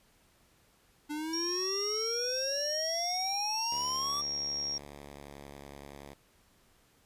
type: exponential sweep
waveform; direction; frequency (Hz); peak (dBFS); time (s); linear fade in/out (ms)
square; up; 293.7 to 1174.7; -35; 1.09-4.22; 20
type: tone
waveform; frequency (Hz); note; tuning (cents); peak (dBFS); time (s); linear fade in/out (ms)
sine; 5588; F8; 0; -32; 1.33-4.78; 5
type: tone with pitch glide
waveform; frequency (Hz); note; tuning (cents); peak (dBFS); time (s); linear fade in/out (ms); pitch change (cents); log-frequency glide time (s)
5% pulse; 72 to 70.6; D2 to C#2; -34 to +32; -35; 3.71-6.14; 10; -34; 4.75-5.56
effects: pink hiss -66 dBFS RMS until 7.05 s + resampled to 32000 Hz